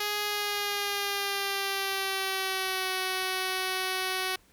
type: tone with pitch glide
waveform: 5% pulse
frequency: 415.3 to 374.3 Hz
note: G#4 to F#4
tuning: 0 to +20 cents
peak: -17 dBFS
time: 0-4.36 s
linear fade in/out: 5 ms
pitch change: -180 cents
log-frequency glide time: 0.26-2.92 s
effects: pink hiss -62 dBFS RMS until 4.52 s